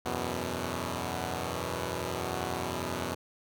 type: chord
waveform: 5% pulse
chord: E suspended second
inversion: none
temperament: equal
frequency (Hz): 82.41 / 92.5 / 123.47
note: E2 / F#2 / B2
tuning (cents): 0 / 0 / 0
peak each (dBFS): -25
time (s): 0.05-3.15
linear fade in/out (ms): 10
effects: none